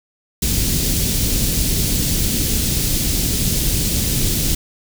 pink band-stop noise, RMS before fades -18 dBFS, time 0.42-4.55 s, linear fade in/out 5 ms, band 260 to 4200 Hz, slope 12 dB/octave, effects none

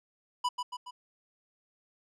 square tone with echo, 987.8 Hz, B5, in tune, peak -27 dBFS, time 0.44-0.49 s, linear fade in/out 10 ms, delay 140 ms, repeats 3, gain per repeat -5 dB, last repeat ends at 0.91 s, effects low-pass 7000 Hz 12 dB/octave

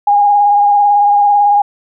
sine tone with vibrato, 818 Hz, G#5, 26 cents flat, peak -6 dBFS, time 0.07-1.62 s, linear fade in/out 5 ms, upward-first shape sine, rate 18 Hz, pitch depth 24 cents each way, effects none

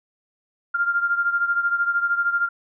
sine beating tone pair, 1394 / 1407 Hz, F6 / F6, -4 / +12 cents, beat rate 13 Hz, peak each -20 / -25 dBFS, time 0.74-2.49 s, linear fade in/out 10 ms, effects none

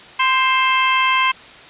harmonic tone with a mistuned harmonic, 527 Hz, C5, 12 cents sharp, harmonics 2 / 3 / 4 / 5 / 6, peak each -16 / -25 / -20 / -21 / -23 dBFS, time 0.19-1.32 s, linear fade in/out 10 ms, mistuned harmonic 2, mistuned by -24 cents, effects white hiss -40 dBFS RMS until 1.69 s + resampled to 8000 Hz

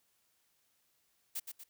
blue noise with echo, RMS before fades -38 dBFS, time 1.35-1.4 s, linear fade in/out 10 ms, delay 120 ms, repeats 2, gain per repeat -6 dB, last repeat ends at 1.64 s, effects white hiss -75 dBFS RMS until 1.69 s

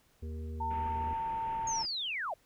harmonic tone, 78.6 Hz, D#2, 18 cents sharp, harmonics 1 / 3 / 5 / 6, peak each -37 / -47 / -51 / -53 dBFS, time 0.22-1.14 s, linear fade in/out 10 ms
sine tone, 900 Hz, A5, 39 cents sharp, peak -32 dBFS, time 0.6-1.83 s, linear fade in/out 10 ms
pink low-pass noise, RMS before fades -48 dBFS, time 0.7-1.86 s, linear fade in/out 10 ms, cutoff 2900 Hz, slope 48 dB/octave
sine linear sweep, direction down, 6645 to 554.4 Hz, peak -33 dBFS, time 1.67-2.34 s, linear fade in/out 5 ms
effects pink hiss -68 dBFS RMS until 2.45 s

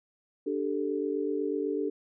sine chord, D suspended fourth, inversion none, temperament equal, 293.7 / 392 / 440 Hz, D4 / G4 / A4, 0 / 0 / 0 cents, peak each -32 dBFS, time 0.46-1.9 s, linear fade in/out 10 ms, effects none

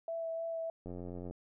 sine tone with vibrato, 659.3 Hz, E5, in tune, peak -35 dBFS, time 0.08-0.7 s, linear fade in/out 2 ms, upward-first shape sine, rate 3.3 Hz, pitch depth 12 cents each way
click train, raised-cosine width 2 ms, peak -31 dBFS, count 41, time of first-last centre 0.86-1.31 s, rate 88.9 Hz
effects none

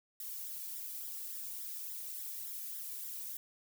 violet noise with flanger, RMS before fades -43 dBFS, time 0.2-3.37 s, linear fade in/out 2 ms, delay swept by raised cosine 0.55 to 1.75 ms, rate 3.5 Hz, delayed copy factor +1, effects none

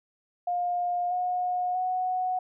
sine tone with pitch steps, 709 / 723.1 / 737.4 Hz, F5 / F#5 / F#5, +26 / -40 / -6 cents, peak -25 dBFS, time 0.47-2.39 s, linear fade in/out 5 ms, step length 640 ms, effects none

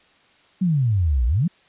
sine exponential two-way sweep, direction down then up, 194.9 to 56 to 194.9 Hz, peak -16 dBFS, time 0.61-1.48 s, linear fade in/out 10 ms, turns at 1.26 s, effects white hiss -56 dBFS RMS until 1.68 s + resampled to 8000 Hz

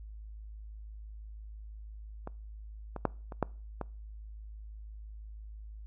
clicks, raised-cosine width 1 ms, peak -25 / -24 / -12 / -28 / -13 / -21 dBFS, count 6, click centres 2.274 / 2.963 / 3.053 / 3.322 / 3.427 / 3.813 s, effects noise-tail reverb RT60 0.4 s tail -24 dB re dry + added 53 Hz sine -43 dBFS peak until 5.86 s

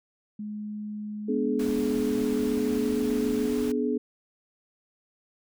sine tone with pitch glide, 210.3 to 219.5 Hz, G#3 to A3, +22 to -4 cents, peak -32 dBFS, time 0.39-3.48 s, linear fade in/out 5 ms, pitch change +74 cents, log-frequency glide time 2.38-2.93 s
sine chord, G# diminished, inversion first, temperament equal with one note detuned, 246.9 / 293.7 / 424.5 Hz, B3 / D4 / G#4, 0 / 0 / +38 cents, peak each -27 / -30 / -28 dBFS, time 1.28-3.98 s, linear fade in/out 10 ms
pink noise, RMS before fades -41 dBFS, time 1.59-3.72 s, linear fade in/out 5 ms
effects none

